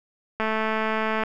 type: click train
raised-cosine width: 0.5 ms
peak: -11 dBFS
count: 184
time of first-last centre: 0.4-1.236 s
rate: 219 Hz
effects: none